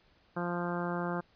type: harmonic tone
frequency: 174.61 Hz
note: F3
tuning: in tune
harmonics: 1 / 2 / 3 / 4 / 5 / 6 / 7 / 8 / 9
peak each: -35 / -38 / -40 / -41 / -42 / -43 / -43 / -44 / -45 dBFS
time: 0.36-1.21 s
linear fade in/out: 10 ms
effects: pink hiss -66 dBFS RMS until 1.35 s + resampled to 11025 Hz